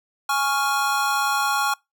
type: chord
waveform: square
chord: Db major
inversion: second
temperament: equal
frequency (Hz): 830.6 / 1108.7 / 1396.9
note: Ab5 / Db6 / F6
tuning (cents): 0 / 0 / 0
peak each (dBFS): -25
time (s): 0.29-1.74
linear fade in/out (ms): 5
effects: noise-tail reverb RT60 0.2 s tail -25 dB re dry